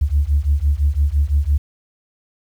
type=beating tone pair; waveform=sine; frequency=69.3 / 75.2 Hz; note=C#2 / D2; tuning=0 / +42 cents; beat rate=5.9 Hz; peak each=-16 dBFS; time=0.01-1.58 s; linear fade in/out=10 ms; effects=tanh soft clip ceiling -7 dBFS + 8-bit